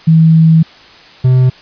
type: tone pair in turn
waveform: sine / triangle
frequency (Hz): 161.5 / 128.18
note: E3 / C3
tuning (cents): -35 / -35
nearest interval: major third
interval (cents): 400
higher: first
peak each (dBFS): -3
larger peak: neither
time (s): 0.07-0.63 / 1.24-1.5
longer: first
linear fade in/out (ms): 10
effects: white hiss -38 dBFS RMS until 1.61 s + resampled to 11025 Hz